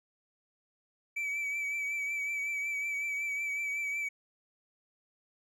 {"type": "tone with vibrato", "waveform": "triangle", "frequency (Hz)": 2300, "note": "D7", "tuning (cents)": -37, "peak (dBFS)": -30, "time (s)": [1.16, 4.09], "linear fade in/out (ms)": 10, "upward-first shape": "triangle", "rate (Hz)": 5.4, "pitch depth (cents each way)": 40, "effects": []}